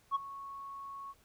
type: tone with ADSR envelope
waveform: sine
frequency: 1105 Hz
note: C#6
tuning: 6 cents flat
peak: -24 dBFS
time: 0.11-1.14 s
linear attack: 42 ms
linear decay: 19 ms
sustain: -18 dB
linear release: 38 ms
effects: tanh soft clip ceiling -26 dBFS + pink hiss -67 dBFS RMS until 1.24 s